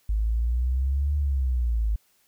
sine exponential two-way sweep, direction up then down, 51.91 to 73.6 to 51.91 Hz, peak -21 dBFS, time 0.09-1.96 s, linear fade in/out 5 ms, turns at 1.16 s, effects white hiss -65 dBFS RMS until 2.27 s

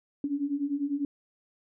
sine beating tone pair, 277.3 / 287.3 Hz, C#4 / D4, +1 / -38 cents, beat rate 10 Hz, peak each -32 / -29 dBFS, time 0.24-1.05 s, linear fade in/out 2 ms, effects none

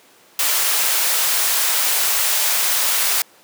white high-pass noise, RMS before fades -18 dBFS, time 0.39-3.22 s, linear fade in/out 2 ms, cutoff 590 Hz, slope 12 dB/octave, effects pink hiss -50 dBFS RMS until 3.43 s + high-pass 300 Hz 12 dB/octave

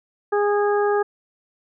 harmonic tone, 411.1 Hz, G#4, 18 cents flat, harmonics 1 / 2 / 3 / 4, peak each -18 / -24 / -28 / -30 dBFS, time 0.32-1.03 s, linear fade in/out 10 ms, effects none

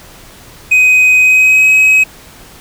triangle tone with pitch glide, 2510 to 2544 Hz, D#7 to D#7, +15 to +38 cents, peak -3 dBFS, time 0.71-2.04 s, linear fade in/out 10 ms, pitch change +23 cents, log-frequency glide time 1.19-1.69 s, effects pink hiss -37 dBFS RMS until 2.6 s

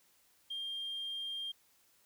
sine tone, 3200 Hz, G7, 35 cents sharp, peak -36 dBFS, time 0.5-1.52 s, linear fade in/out 10 ms, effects tanh soft clip ceiling -34 dBFS + white hiss -69 dBFS RMS until 2.05 s

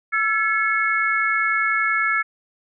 sine tone cluster, 1339 / 1708 / 2189 Hz, E6 / G#6 / C#7, +27 / +48 / -22 cents, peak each -22 dBFS, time 0.12-2.23 s, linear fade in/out 20 ms, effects none

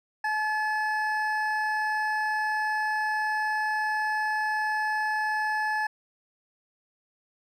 triangle tone pair together, 858 / 1719.4 Hz, A5 / A6, -44 / -40 cents, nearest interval octave, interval 1204 cents, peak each -26 dBFS, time 0.24-5.87 s, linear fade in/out 5 ms, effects none

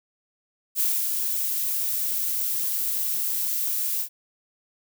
violet noise with ADSR envelope, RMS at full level -22 dBFS, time 0.75-4.09 s, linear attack 51 ms, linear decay 230 ms, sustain -4 dB, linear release 85 ms, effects none

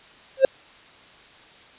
triangle tone with exponential growth, 533 Hz, C5, 32 cents sharp, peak -4 dBFS, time 0.37-0.45 s, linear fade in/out 2 ms, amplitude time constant 16 ms, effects white hiss -49 dBFS RMS until 1.78 s + resampled to 8000 Hz

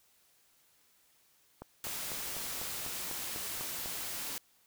click train, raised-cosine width 1 ms, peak -29 dBFS, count 10, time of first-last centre 1.62-3.859 s, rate 4.02 Hz
white noise, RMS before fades -39 dBFS, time 1.84-4.38 s, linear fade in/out 0 ms
effects white hiss -68 dBFS RMS until 4.66 s

